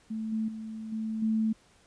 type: tone with level steps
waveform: sine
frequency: 220 Hz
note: A3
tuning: in tune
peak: -31 / -27 / -36 / -30 / -24 dBFS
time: 0.1-1.53 s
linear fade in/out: 10 ms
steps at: 0.32 / 0.48 / 0.92 / 1.22 s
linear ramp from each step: 5 ms
effects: pink hiss -62 dBFS RMS until 1.86 s + resampled to 22050 Hz